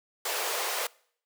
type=high-pass noise; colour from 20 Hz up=pink; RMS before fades=-31 dBFS; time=0.25-0.87 s; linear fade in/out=5 ms; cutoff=420 Hz; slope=48 dB/octave; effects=noise-tail reverb RT60 0.6 s tail -24 dB re dry